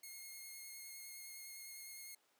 5% pulse tone with vibrato, 2151 Hz, C7, 47 cents sharp, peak -40 dBFS, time 0.03-2.15 s, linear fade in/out 5 ms, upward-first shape sine, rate 9.8 Hz, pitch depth 15 cents each way, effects pink hiss -75 dBFS RMS until 2.39 s + high-pass 400 Hz 12 dB/octave

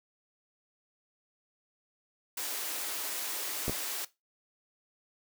white high-pass noise, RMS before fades -36 dBFS, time 2.37-4.05 s, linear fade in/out 5 ms, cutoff 270 Hz, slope 48 dB/octave
clicks, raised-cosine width 2 ms, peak -19 dBFS, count 2, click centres 3.681 / 3.696 s
effects noise-tail reverb RT60 0.2 s tail -17 dB re dry

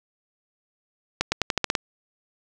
accelerating click train, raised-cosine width 0.2 ms, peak -4 dBFS, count 8, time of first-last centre 1.21-1.752 s, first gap 110 ms, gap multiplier 0.88, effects none

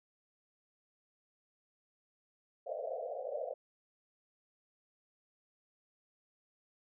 white band-pass noise, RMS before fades -40 dBFS, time 2.66-3.54 s, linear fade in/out 10 ms, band 470 to 700 Hz, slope 96 dB/octave, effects none

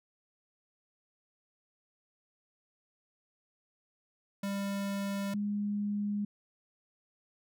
square / sine tone pair in turn, 198.7 / 205.6 Hz, G3 / G#3, +24 / -17 cents, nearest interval minor second, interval 59 cents, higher second, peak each -33 / -30 dBFS, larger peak second, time 4.43-5.34 / 5.34-6.25 s, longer neither, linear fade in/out 5 ms, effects none

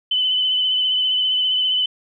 sine tone with vibrato, 3021 Hz, F#7, 35 cents sharp, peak -16 dBFS, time 0.11-1.86 s, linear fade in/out 5 ms, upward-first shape triangle, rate 15 Hz, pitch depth 33 cents each way, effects none

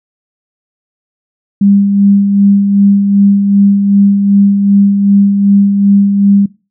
sine tone with tremolo, 200 Hz, G3, 35 cents sharp, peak -3 dBFS, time 1.61-6.46 s, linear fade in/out 5 ms, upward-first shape sine, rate 2.6 Hz, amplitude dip 45%, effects noise-tail reverb RT60 0.3 s tail -21 dB re dry

